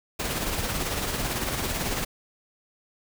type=noise with tremolo; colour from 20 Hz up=pink; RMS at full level=-27 dBFS; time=0.19-2.05 s; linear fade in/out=10 ms; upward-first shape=sine; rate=18 Hz; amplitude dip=40%; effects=none